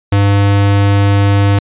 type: tone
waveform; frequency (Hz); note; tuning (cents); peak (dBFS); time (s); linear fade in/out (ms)
square; 100.3; G2; +40; -8; 0.12-1.59; 5
effects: resampled to 8000 Hz